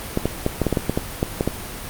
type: clicks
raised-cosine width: 2 ms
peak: -5 dBFS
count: 12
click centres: 0.174 / 0.256 / 0.464 / 0.617 / 0.667 / 0.727 / 0.772 / 0.896 / 0.975 / 1.229 / 1.409 / 1.476 s
effects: pink hiss -32 dBFS RMS until 1.89 s + Opus 32 kbps